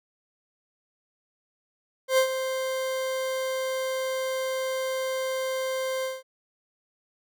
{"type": "tone with ADSR envelope", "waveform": "40% pulse", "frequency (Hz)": 523.3, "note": "C5", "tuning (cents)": 0, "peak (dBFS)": -16, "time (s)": [2.08, 6.23], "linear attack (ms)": 99, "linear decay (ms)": 90, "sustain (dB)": -10, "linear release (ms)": 190, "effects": []}